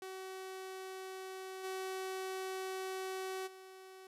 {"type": "tone with level steps", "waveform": "sawtooth", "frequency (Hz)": 378, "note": "F#4", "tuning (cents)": 37, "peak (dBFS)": [-40, -35, -48], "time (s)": [0.02, 4.07], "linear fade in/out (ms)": 2, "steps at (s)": [1.63, 3.46], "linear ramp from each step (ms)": 20, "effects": ["resampled to 32000 Hz", "12-bit"]}